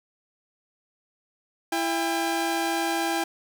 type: tone pair together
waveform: sawtooth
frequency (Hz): 333.5 / 802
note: E4 / G5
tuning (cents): +20 / +39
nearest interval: octave + minor third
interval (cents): 1519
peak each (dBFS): -23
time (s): 1.72-3.24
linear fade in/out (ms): 5
effects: none